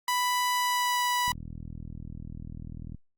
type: tone with pitch glide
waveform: sawtooth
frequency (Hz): 990 to 983.2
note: B5 to B5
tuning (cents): +4 to -8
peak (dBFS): -21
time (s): 0.08-1.32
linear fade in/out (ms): 2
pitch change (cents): -12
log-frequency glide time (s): 0.5-1.01
type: click train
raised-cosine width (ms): 5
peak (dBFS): -28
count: 68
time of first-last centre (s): 1.28-2.947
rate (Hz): 40.2
effects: Opus 48 kbps